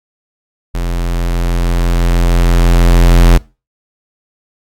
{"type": "tone with level ramp", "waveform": "square", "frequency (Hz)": 43.1, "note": "F1", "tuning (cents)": -22, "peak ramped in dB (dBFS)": [-15, -3], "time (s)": [0.74, 3.38], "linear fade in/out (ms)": 10, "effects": ["noise-tail reverb RT60 0.3 s tail -25 dB re dry", "AAC 64 kbps"]}